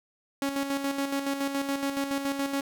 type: tone with tremolo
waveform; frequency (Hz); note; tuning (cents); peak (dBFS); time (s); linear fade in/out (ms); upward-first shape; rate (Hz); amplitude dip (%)
sawtooth; 277.2; C#4; 0; -22; 0.42-2.61; 2; square; 7.1; 50
effects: none